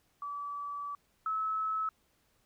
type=tone pair in turn; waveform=sine; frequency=1151 / 1297.2 Hz; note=D6 / E6; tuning=-35 / -28 cents; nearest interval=major second; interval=207 cents; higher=second; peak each=-36 / -30 dBFS; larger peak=second; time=0.22-0.95 / 1.26-1.89 s; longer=first; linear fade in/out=2 ms; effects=pink hiss -72 dBFS RMS until 2.45 s